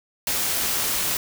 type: noise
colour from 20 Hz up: white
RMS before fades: -24 dBFS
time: 0.27-1.17 s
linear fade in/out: 2 ms
effects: none